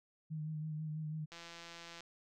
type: tone with vibrato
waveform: sine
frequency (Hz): 154.8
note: D#3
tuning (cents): -9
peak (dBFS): -38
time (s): 0.3-1.26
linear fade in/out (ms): 20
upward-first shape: sine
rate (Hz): 6.1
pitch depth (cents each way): 29
type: click train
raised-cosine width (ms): 0.2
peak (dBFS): -33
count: 117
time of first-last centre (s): 1.32-2.006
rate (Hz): 169
effects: none